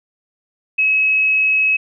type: tone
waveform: sine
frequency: 2566 Hz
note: E7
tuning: 47 cents flat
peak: -12 dBFS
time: 0.78-1.77 s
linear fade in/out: 10 ms
effects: none